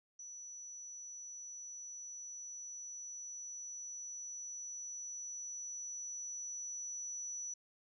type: tone with level ramp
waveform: sine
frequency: 5920 Hz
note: F#8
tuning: in tune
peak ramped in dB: -47 to -40 dBFS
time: 0.19-7.54 s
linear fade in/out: 5 ms
effects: none